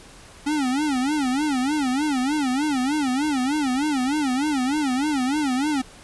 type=tone with vibrato; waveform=square; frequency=277.2 Hz; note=C#4; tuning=in tune; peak=-21 dBFS; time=0.46-5.82 s; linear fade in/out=10 ms; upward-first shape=sine; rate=3.3 Hz; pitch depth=180 cents each way; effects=pink hiss -46 dBFS RMS until 6.03 s + resampled to 24000 Hz